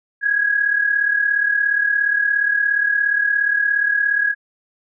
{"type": "tone pair together", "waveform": "sine", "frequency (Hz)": [1626.9, 1664], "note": ["G#6", "G#6"], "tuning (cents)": [-36, 3], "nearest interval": "unison", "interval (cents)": 39, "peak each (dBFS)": [-21, -16], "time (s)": [0.21, 4.35], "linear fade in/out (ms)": 50, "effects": []}